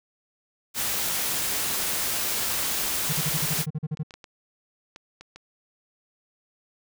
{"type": "noise", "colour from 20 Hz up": "white", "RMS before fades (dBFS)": -27, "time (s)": [0.74, 3.66], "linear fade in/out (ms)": 50}
{"type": "clicks", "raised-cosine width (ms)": 0.2, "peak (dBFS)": -26, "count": 12, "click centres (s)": [2.879, 3.146, 3.232, 3.416, 3.605, 3.972, 4.108, 4.14, 4.242, 4.961, 5.21, 5.36]}
{"type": "tone bursts", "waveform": "triangle", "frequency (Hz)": 153.5, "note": "D#3", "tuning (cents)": -23, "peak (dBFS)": -23, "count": 12, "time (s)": [3.09, 4.033], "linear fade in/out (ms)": 10, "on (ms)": 41, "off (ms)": 41}
{"effects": []}